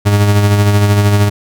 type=tone with tremolo; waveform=40% pulse; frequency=102.4 Hz; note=G#2; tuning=24 cents flat; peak=-5 dBFS; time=0.05-1.3 s; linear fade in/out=20 ms; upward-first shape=sine; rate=13 Hz; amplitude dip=40%; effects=none